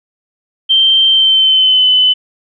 sine tone with pitch glide, 3136 to 3020 Hz, G7 to F#7, 0 to +35 cents, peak -6 dBFS, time 0.69-2.14 s, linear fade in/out 20 ms, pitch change -65 cents, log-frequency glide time 1.08-1.88 s, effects none

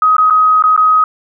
sine tone with dropouts, 1261 Hz, D#6, 23 cents sharp, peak -6 dBFS, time 0.02-1.04 s, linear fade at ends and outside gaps 2 ms, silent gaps 0.167-0.182 / 0.3-0.306 / 0.624-0.638 / 0.764-0.776 s, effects none

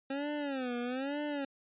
25% pulse tone with vibrato, 267.4 Hz, C4, 38 cents sharp, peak -30 dBFS, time 0.1-1.45 s, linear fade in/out 5 ms, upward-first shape sine, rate 1.1 Hz, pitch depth 180 cents each way, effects resampled to 8000 Hz

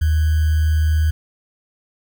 sine tone with sample-and-hold, 78 Hz, D#2, 5 cents sharp, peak -13 dBFS, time 0.01-1.11 s, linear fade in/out 10 ms, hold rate 1575 Hz, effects none

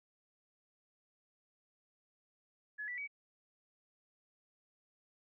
sine tone with pitch steps, 1700 / 1964.1 / 2269 Hz, G#6 / B6 / C#7, +40 / -10 / +40 cents, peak -39 dBFS, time 2.78-3.077 s, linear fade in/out 20 ms, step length 99 ms, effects none

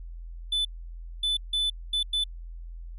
triangle tone bursts at uneven times, 3500 Hz, A7, 10 cents flat, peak -22 dBFS, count 5, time 0.52-0.65 / 1.23-1.37 / 1.53-1.7 / 1.93-2.03 / 2.13-2.24 s, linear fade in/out 5 ms, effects added 42 Hz sine -37 dBFS peak until 2.98 s + resampled to 32000 Hz

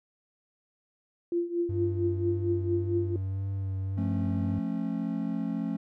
sine tone with tremolo, 344.9 Hz, F4, 22 cents flat, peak -23 dBFS, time 1.32-3.16 s, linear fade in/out 2 ms, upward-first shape triangle, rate 4.4 Hz, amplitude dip 85%
triangle tone with vibrato, 96.7 Hz, G2, 23 cents flat, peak -27 dBFS, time 1.69-4.59 s, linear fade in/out 5 ms, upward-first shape sine, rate 1.8 Hz, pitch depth 22 cents each way
triangle chord, F augmented, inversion none, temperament just, 174.61 / 218.3 / 272.8 Hz, F3 / A3 / C#4, 0 / -13 / -28 cents, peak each -32 / -30 / -31 dBFS, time 3.97-5.77 s, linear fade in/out 10 ms
effects none

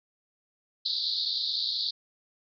pink band-pass noise, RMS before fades -30 dBFS, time 0.85-1.91 s, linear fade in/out 10 ms, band 3700 to 4700 Hz, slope 96 dB/octave, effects none

